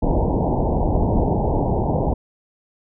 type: low-pass noise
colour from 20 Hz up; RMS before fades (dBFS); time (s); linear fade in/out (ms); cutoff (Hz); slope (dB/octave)
pink; -19; 0.02-2.14; 10; 930; 96
effects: none